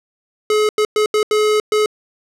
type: tone bursts at uneven times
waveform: square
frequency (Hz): 425.7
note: G#4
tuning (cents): +43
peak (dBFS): -13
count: 6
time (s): 0.5-0.69 / 0.78-0.85 / 0.96-1.06 / 1.14-1.23 / 1.31-1.6 / 1.72-1.86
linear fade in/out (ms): 2
effects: low-pass 9000 Hz 12 dB/octave